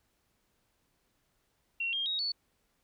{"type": "tone with pitch steps", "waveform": "sine", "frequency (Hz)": [2736, 3216, 3781, 4445], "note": ["F7", "G7", "A#7", "C#8"], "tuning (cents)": [-36, 44, 24, 4], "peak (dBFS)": -30, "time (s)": [1.8, 2.32], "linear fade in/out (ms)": 5, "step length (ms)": 130, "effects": ["pink hiss -75 dBFS RMS until 2.83 s"]}